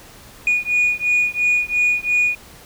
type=beating tone pair; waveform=sine; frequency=2453 / 2455.9 Hz; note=D#7 / D#7; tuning=-25 / -23 cents; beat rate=2.9 Hz; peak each=-17 dBFS; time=0.47-2.35 s; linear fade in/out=2 ms; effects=tanh soft clip ceiling -11 dBFS + pink hiss -43 dBFS RMS until 2.65 s